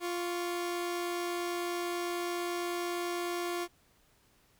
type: tone pair together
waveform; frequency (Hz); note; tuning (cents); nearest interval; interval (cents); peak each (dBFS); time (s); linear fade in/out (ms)
sawtooth; 349.2 / 1116.7; F4 / C#6; 0 / +12; octave + minor sixth; 2012; -29 / -39; 0-3.68; 50
effects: pink hiss -67 dBFS RMS until 4.59 s